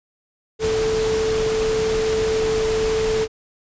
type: tone in noise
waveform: sine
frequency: 440 Hz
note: A4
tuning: in tune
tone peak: -18 dBFS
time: 0.59-3.28 s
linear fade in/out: 50 ms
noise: pink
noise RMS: -27 dBFS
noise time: 0.59-3.28 s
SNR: +6 dB
effects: resampled to 16000 Hz